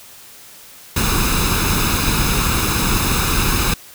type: noise with comb filter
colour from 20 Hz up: pink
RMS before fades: -17 dBFS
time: 0.96-3.74 s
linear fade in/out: 5 ms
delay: 0.78 ms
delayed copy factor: +0.65
effects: white hiss -41 dBFS RMS until 3.94 s